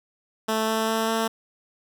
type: tone with pitch steps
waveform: 10% pulse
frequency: 220 / 221.5 / 223.1 / 224.6 Hz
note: A3 / A3 / A3 / A3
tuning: 0 / +12 / +24 / +36 cents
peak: -14 dBFS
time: 0.48-1.28 s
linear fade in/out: 10 ms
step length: 200 ms
effects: none